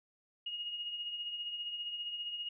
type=tone with tremolo; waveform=sine; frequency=2870 Hz; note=F7; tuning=47 cents sharp; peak=-35 dBFS; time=0.46-2.49 s; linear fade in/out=5 ms; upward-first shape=triangle; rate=15 Hz; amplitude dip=55%; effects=none